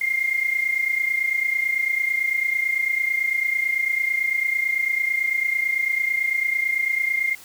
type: tone pair together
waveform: sine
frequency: 2093 / 2122 Hz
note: C7 / C7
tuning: 0 / +24 cents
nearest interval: unison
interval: 24 cents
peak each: -25 / -21 dBFS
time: 0.01-7.35 s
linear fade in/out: 5 ms
effects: white hiss -45 dBFS RMS until 7.44 s